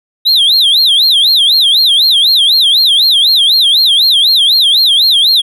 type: tone with vibrato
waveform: triangle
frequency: 3665 Hz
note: A#7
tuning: 30 cents flat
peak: -4 dBFS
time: 0.25-5.42 s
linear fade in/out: 20 ms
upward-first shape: sine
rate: 4 Hz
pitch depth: 260 cents each way
effects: none